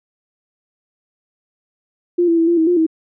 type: tone with pitch steps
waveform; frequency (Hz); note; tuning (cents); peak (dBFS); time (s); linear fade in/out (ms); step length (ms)
sine; 350 / 334.5 / 329.4 / 342.7 / 321.7 / 353.2 / 321.2; F4 / E4 / E4 / F4 / E4 / F4 / E4; +4 / +25 / -1 / -33 / -42 / +20 / -45; -11; 2.18-2.866; 10; 98
effects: none

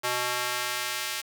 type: tone with high-pass filter sweep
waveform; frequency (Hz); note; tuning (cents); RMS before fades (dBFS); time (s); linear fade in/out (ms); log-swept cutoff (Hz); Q
square; 123.47; B2; 0; -30; 0.03-1.22; 20; 740 to 2200; 0.7
effects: 8-bit

